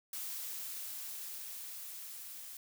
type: noise with level ramp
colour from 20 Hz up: blue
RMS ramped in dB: -41 to -48 dBFS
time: 0.13-2.57 s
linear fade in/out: 2 ms
effects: none